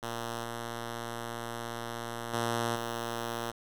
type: tone with level steps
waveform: 5% pulse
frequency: 117 Hz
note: A#2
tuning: 7 cents sharp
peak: -23 / -25 / -18 / -22 dBFS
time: 0.02-3.52 s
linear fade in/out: 20 ms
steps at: 0.43 / 2.33 / 2.75 s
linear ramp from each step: 10 ms
effects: resampled to 32000 Hz + 8-bit